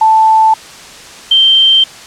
sine tone pair in turn, 880 / 3136 Hz, A5 / G7, 0 / 0 cents, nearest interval octave + minor seventh, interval 2200 cents, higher second, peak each -4 dBFS, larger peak neither, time 0.01-0.54 / 1.31-1.84 s, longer neither, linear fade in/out 5 ms, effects white hiss -32 dBFS RMS until 2.06 s + low-pass 7000 Hz 12 dB/octave

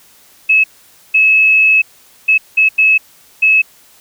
sine tone bursts at uneven times, 2587 Hz, E7, 33 cents flat, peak -6 dBFS, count 6, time 0.49-0.64 / 1.14-1.82 / 2.28-2.38 / 2.57-2.69 / 2.78-2.98 / 3.42-3.62 s, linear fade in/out 10 ms, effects white hiss -46 dBFS RMS until 4 s

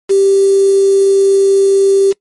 sine tone with quantisation, 392 Hz, G4, in tune, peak -6 dBFS, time 0.09-2.13 s, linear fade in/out 20 ms, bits 4, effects noise-tail reverb RT60 0.1 s tail -22 dB re dry + MP3 48 kbps

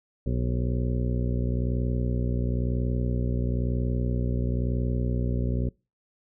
harmonic tone with a mistuned harmonic, 61 Hz, B1, 21 cents flat, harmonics 1 / 2 / 3 / 4 / 5 / 6 / 7 / 8 / 9, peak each -27 / -28 / -34 / -33 / -45 / -38 / -39 / -47 / -42 dBFS, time 0.26-5.69 s, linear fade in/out 5 ms, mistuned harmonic 8, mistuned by +67 cents, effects noise-tail reverb RT60 0.3 s tail -26 dB re dry

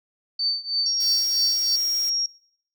sine tone with tremolo, 4560 Hz, C#8, 48 cents sharp, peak -19 dBFS, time 0.39-1.76 s, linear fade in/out 5 ms, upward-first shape triangle, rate 3.1 Hz, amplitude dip 95%
sine tone, 5588 Hz, F8, in tune, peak -21 dBFS, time 0.86-2.26 s, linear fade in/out 2 ms
blue noise, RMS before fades -37 dBFS, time 1-2.1 s, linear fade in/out 5 ms
effects noise-tail reverb RT60 0.7 s tail -24 dB re dry

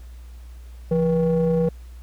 triangle ring-modulated tone, 156.2 Hz, D#3, 7 cents sharp, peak -12 dBFS, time 0.91-1.69 s, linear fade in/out 5 ms, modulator 327 Hz, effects added 60 Hz sine -37 dBFS peak until 2.02 s + pink hiss -56 dBFS RMS until 2.02 s

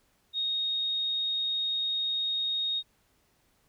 sine tone, 3729 Hz, A#7, in tune, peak -27 dBFS, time 0.33-2.83 s, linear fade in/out 50 ms, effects pink hiss -69 dBFS RMS until 3.68 s

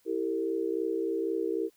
sine chord, E diminished, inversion none, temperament equal with one note detuned, 329.6 / 392 / 455.8 Hz, E4 / G4 / Bb4, 0 / 0 / -39 cents, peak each -32 dBFS, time 0.05-1.7 s, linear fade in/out 50 ms, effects white hiss -67 dBFS RMS until 1.76 s

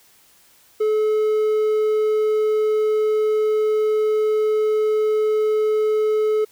triangle tone, 430 Hz, A4, 40 cents flat, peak -14 dBFS, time 0.8-6.45 s, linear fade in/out 10 ms, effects white hiss -54 dBFS RMS until 6.51 s

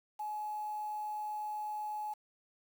sine tone with quantisation, 846 Hz, G#5, 32 cents sharp, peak -36 dBFS, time 0.19-2.14 s, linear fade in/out 10 ms, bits 9, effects none

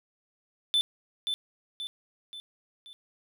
triangle tone with echo, 3520 Hz, A7, in tune, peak -20 dBFS, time 0.74-0.81 s, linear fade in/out 0 ms, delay 530 ms, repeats 4, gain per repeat -6 dB, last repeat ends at 2.93 s, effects none

